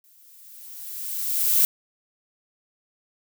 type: noise with exponential growth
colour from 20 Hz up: violet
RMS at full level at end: -17 dBFS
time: 0.04-1.65 s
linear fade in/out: 1 ms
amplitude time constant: 350 ms
effects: none